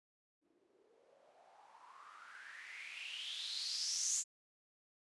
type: noise with low-pass filter sweep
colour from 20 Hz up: violet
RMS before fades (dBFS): -45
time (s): 0.41-4.24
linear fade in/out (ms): 50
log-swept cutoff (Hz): 300 to 7200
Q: 6.9
effects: resampled to 24000 Hz